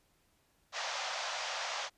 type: band-pass noise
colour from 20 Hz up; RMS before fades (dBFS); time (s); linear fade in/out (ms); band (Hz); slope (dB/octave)
pink; -38; 0.72-1.9; 50; 580 to 6600; 48
effects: pink hiss -72 dBFS RMS until 1.97 s + resampled to 32000 Hz